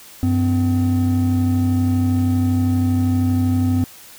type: tone pair together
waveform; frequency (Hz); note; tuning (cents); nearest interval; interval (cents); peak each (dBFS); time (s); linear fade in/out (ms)
triangle; 96 / 255.4; G2 / C4; -36 / -42; octave + perfect fourth; 1694; -15; 0.23-3.84; 0
effects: tanh soft clip ceiling -5 dBFS + white hiss -42 dBFS RMS until 4.18 s